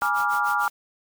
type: noise with tremolo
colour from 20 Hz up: white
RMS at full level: -38 dBFS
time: 0.01-0.7 s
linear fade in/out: 5 ms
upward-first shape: sine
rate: 6.7 Hz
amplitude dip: 100%
type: chord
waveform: sine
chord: G# diminished seventh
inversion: none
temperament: equal with one note detuned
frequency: 830.6 / 964.6 / 1174.7 / 1396.9 Hz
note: G#5 / B5 / D6 / F6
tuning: 0 / -41 / 0 / 0 cents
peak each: -26 / -29 / -26 / -24 dBFS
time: 0.02-0.68 s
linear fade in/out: 0 ms
effects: none